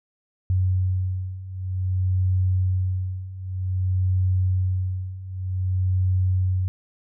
sine beating tone pair, 92.4 / 92.93 Hz, F#2 / F#2, -2 / +8 cents, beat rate 0.53 Hz, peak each -25 / -22 dBFS, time 0.5-6.68 s, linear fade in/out 0 ms, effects none

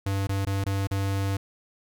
square tone with dropouts, 98 Hz, G2, in tune, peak -25 dBFS, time 0.06-1.37 s, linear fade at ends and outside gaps 5 ms, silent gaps 0.271-0.291 / 0.451-0.468 / 0.641-0.662 / 0.872-0.911 s, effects none

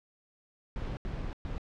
brown noise bursts at uneven times, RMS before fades -36 dBFS, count 3, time 0.76-0.97 / 1.05-1.33 / 1.45-1.58 s, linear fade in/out 0 ms, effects low-pass 4000 Hz 12 dB/octave

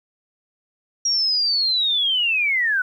sine linear sweep, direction down, 5670 to 1456 Hz, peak -17 dBFS, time 1.05-2.82 s, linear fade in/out 5 ms, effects 9-bit

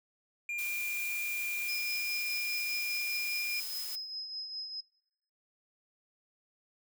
triangle tone, 2400 Hz, D7, 37 cents sharp, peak -32 dBFS, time 0.49-3.6 s, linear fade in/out 2 ms
blue noise, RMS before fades -41 dBFS, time 0.58-3.96 s, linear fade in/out 10 ms
sine tone with tremolo, 5090 Hz, D#8, 39 cents sharp, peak -35 dBFS, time 1.68-4.81 s, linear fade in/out 10 ms, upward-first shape triangle, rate 4.9 Hz, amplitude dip 55%
effects noise-tail reverb RT60 1.0 s tail -25 dB re dry

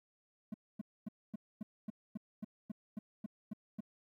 triangle tone bursts, 213.4 Hz, G#3, 47 cents sharp, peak -36 dBFS, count 13, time 0.52-3.806 s, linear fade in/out 5 ms, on 22 ms, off 250 ms, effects 13-bit

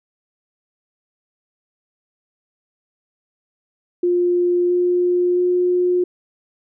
sine tone with pitch steps, 353.2 / 355.9 / 358.5 Hz, F4 / F4 / F4, +20 / +33 / +45 cents, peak -14 dBFS, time 4.03-6.04 s, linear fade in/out 5 ms, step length 670 ms, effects none

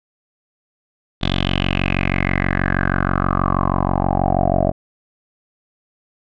10% pulse tone with low-pass filter sweep, 46.25 Hz, F#1, in tune, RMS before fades -18 dBFS, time 1.21-4.72 s, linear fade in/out 20 ms, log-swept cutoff 3600 to 620 Hz, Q 6.2, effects none

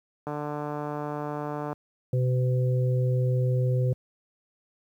click train, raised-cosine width 1 ms, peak -19 dBFS, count 217, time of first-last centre 0.27-1.729 s, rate 148 Hz
harmonic tone, 126.7 Hz, B2, 45 cents sharp, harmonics 1 / 3 / 4, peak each -21 / -35 / -32 dBFS, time 2.13-3.93 s, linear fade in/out 2 ms
effects high-pass 80 Hz 12 dB/octave + 10-bit

